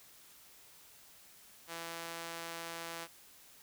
sawtooth tone with high-pass filter, 167 Hz, E3, 23 cents sharp, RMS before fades -44 dBFS, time 1.67-3.08 s, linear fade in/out 50 ms, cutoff 620 Hz, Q 0.52, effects white hiss -59 dBFS RMS until 3.62 s

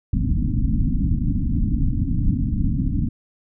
pink low-pass noise, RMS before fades -20 dBFS, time 0.13-3.09 s, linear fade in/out 5 ms, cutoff 290 Hz, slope 96 dB/octave, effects none

